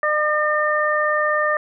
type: harmonic tone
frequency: 604 Hz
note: D5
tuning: 48 cents sharp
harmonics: 1 / 2 / 3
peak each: -21 / -21 / -21 dBFS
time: 0.03-1.57 s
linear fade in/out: 2 ms
effects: none